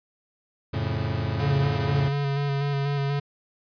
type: chord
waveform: 40% pulse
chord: F augmented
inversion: none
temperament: equal with one note detuned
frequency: 88.63 / 110 / 138.59 Hz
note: F2 / A2 / C#3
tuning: +26 / 0 / 0 cents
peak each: -30 / -27 / -29 dBFS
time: 0.73-2.09 s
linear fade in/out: 10 ms
type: tone with vibrato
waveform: square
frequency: 140.9 Hz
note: C#3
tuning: 29 cents sharp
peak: -24 dBFS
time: 1.39-3.2 s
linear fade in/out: 10 ms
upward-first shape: square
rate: 4.1 Hz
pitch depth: 20 cents each way
effects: resampled to 11025 Hz